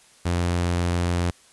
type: tone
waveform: sawtooth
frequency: 87.31 Hz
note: F2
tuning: in tune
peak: -17 dBFS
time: 0.25-1.31 s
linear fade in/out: 10 ms
effects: white hiss -54 dBFS RMS until 1.52 s + resampled to 24000 Hz